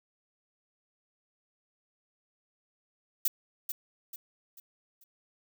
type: noise with echo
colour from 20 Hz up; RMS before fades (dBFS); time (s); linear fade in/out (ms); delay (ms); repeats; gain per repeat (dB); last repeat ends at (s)
violet; -26; 3.25-3.28; 5; 440; 4; -8; 5.04
effects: none